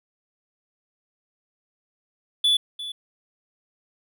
triangle tone with echo, 3450 Hz, A7, 35 cents flat, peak -15 dBFS, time 2.44-2.57 s, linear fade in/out 5 ms, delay 350 ms, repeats 1, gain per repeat -14 dB, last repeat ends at 2.92 s, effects none

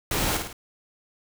pink noise with echo, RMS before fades -26 dBFS, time 0.11-0.37 s, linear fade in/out 2 ms, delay 53 ms, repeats 3, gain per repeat -5 dB, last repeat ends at 0.529 s, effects none

